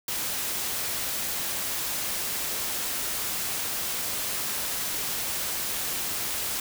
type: noise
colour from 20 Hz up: white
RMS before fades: -30 dBFS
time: 0.08-6.6 s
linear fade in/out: 2 ms
effects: none